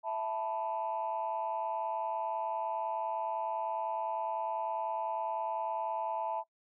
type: chord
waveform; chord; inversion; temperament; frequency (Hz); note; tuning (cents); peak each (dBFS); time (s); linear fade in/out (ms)
sine; E suspended fourth; none; just; 659.3 / 879 / 988.9; E5 / A5 / B5; 0 / -2 / +2; -36 / -34 / -39; 0.03-6.44; 50
effects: noise-tail reverb RT60 0.1 s tail -22 dB re dry + tanh soft clip ceiling -25 dBFS

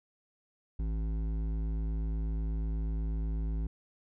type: tone with hard clipping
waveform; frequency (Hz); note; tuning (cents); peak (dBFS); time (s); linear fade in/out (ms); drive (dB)
sine; 54.1; A1; -29; -32; 0.79-3.67; 5; 11
effects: none

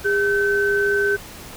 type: tone pair together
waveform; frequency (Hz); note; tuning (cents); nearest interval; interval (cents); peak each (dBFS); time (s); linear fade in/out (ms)
sine; 405.8 / 1532; G#4 / G6; -40 / -40; octave + major seventh; 2300; -19; 0.04-1.17; 20
effects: pink hiss -38 dBFS RMS until 1.56 s

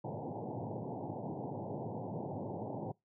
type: band-pass noise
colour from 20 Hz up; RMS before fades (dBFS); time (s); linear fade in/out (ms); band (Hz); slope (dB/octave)
pink; -41; 0.04-2.92; 5; 100 to 920; 96
effects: noise-tail reverb RT60 0.2 s tail -25 dB re dry

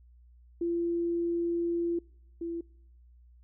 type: tone pair in turn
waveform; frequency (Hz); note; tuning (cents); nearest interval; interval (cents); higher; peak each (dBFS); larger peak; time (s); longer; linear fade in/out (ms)
sine; 341.3 / 337; F4 / E4; -40 / +38; unison; 22; first; -27 / -32; first; 0.61-1.99 / 2.41-2.61; first; 5
effects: noise-tail reverb RT60 0.8 s tail -26 dB re dry + added 60 Hz sine -54 dBFS peak until 3.43 s

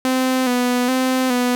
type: tone with vibrato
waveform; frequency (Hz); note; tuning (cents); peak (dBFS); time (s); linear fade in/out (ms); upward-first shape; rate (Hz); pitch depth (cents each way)
sawtooth; 252.6; B3; +39; -12; 0.05-1.55; 0; square; 1.2; 39
effects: none

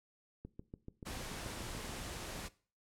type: click train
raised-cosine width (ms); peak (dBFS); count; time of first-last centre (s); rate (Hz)
3; -33; 11; 0.45-1.895; 6.92
type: noise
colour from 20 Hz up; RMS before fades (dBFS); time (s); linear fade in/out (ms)
pink; -44; 1.05-2.49; 20
effects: noise-tail reverb RT60 0.4 s tail -19 dB re dry + low-pass 11000 Hz 12 dB/octave

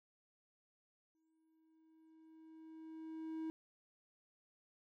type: tone with exponential growth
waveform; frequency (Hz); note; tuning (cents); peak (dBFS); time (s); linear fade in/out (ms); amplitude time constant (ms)
triangle; 319.6; D#4; +47; -37; 1.15-3.5; 0; 510
effects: none

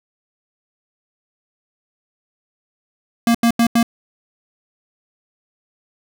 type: tone bursts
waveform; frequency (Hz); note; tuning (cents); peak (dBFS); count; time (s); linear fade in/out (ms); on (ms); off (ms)
square; 233.1; A#3; 0; -12; 4; 3.27-3.829; 2; 76; 85
effects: none

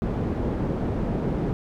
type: low-pass noise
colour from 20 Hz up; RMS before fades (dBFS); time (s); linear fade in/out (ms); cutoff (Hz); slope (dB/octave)
white; -26; 0.02-1.53; 0; 310; 12
effects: none

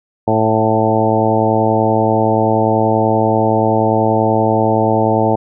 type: harmonic tone with a mistuned harmonic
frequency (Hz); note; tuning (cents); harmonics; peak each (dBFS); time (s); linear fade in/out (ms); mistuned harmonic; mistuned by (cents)
110.4; A2; +6; 1 / 2 / 3 / 4 / 5 / 6 / 7 / 8; -19 / -19 / -19 / -19 / -19 / -19 / -19 / -19; 0.27-5.36; 10; 7; -16
effects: none

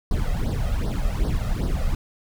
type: noise with flanger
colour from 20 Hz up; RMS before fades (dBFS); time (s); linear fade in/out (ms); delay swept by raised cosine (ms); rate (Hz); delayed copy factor
brown; -23; 0.11-1.95; 2; 0.2 to 1.6; 2.6; +0.8
effects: none

